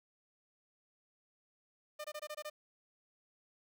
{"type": "tone bursts", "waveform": "sawtooth", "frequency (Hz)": 603, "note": "D5", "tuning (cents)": 46, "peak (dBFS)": -37, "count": 7, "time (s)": [1.99, 2.5], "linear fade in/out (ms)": 10, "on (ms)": 54, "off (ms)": 22, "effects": []}